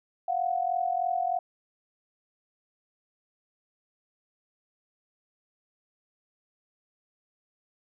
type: tone pair together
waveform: sine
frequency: 696.8 / 740 Hz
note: F5 / F#5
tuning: -4 / 0 cents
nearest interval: minor second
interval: 104 cents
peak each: -28 dBFS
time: 0.28-1.39 s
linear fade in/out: 5 ms
effects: none